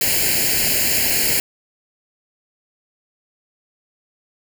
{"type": "noise with comb filter", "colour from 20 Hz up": "white", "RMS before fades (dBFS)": -18, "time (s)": [0.01, 1.4], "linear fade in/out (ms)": 2, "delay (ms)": 0.42, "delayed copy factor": 0.9, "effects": []}